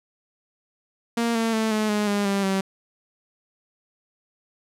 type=tone with pitch steps; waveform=sawtooth; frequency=233.1 / 226.9 / 220.8 / 214.9 / 209.1 / 203.5 / 198.06 / 192.76 Hz; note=A#3 / A#3 / A3 / A3 / G#3 / G#3 / G3 / G3; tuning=0 / -47 / +6 / -41 / +12 / -35 / +18 / -29 cents; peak=-17 dBFS; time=1.17-2.61 s; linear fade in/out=5 ms; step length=180 ms; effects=low-pass 11000 Hz 12 dB/octave